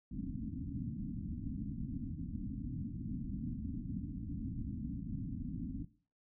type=low-pass noise; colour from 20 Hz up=white; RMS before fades=-41 dBFS; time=0.11-5.85 s; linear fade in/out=5 ms; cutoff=290 Hz; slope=96 dB/octave; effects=noise-tail reverb RT60 0.4 s tail -17 dB re dry